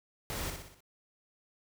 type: noise with echo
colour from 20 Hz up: pink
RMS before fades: -38 dBFS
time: 0.3-0.5 s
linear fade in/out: 0 ms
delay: 61 ms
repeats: 5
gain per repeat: -5 dB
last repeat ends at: 0.805 s
effects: none